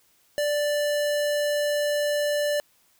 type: tone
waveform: square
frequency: 587.3 Hz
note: D5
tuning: in tune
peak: -23 dBFS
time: 0.38-2.6 s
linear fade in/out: 0 ms
effects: white hiss -63 dBFS RMS until 2.99 s